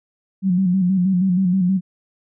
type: tone with vibrato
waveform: sine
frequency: 185 Hz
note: F#3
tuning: in tune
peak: -14 dBFS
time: 0.42-1.81 s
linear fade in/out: 50 ms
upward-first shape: square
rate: 6.3 Hz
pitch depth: 62 cents each way
effects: none